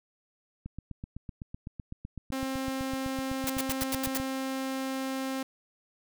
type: click train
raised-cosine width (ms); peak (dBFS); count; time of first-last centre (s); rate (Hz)
5; -26; 29; 0.66-4.2; 7.91
type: tone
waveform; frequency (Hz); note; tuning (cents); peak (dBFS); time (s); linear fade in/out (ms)
sawtooth; 265.5; C4; +25; -27; 2.32-5.43; 5
type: noise bursts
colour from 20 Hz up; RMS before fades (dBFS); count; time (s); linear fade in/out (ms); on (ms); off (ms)
white; -31; 7; 3.47-4.174; 0; 26; 87
effects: none